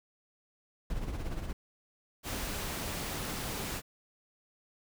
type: noise with tremolo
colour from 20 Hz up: brown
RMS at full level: -33 dBFS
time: 0.9-1.53 s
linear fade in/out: 2 ms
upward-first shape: sine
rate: 17 Hz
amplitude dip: 55%
type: noise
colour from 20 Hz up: pink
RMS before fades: -37 dBFS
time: 2.23-3.82 s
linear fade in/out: 50 ms
effects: none